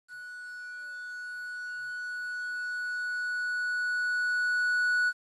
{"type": "tone with level ramp", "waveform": "triangle", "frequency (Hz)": 1472, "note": "F#6", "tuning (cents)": -9, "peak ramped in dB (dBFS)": [-39, -21], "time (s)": [0.08, 5.13], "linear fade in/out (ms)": 50, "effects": ["resampled to 24000 Hz", "10-bit"]}